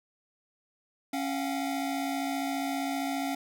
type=tone cluster; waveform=square; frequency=275.2 / 697 / 752 Hz; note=C#4 / F5 / F#5; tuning=-12 / -4 / +28 cents; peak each=-32 / -37 / -38 dBFS; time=1.13-3.35 s; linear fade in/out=5 ms; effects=none